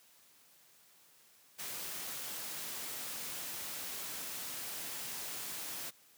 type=noise; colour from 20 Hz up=white; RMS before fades=-42 dBFS; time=1.58-5.91 s; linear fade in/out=20 ms; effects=white hiss -64 dBFS RMS until 6.17 s + high-pass 100 Hz 12 dB/octave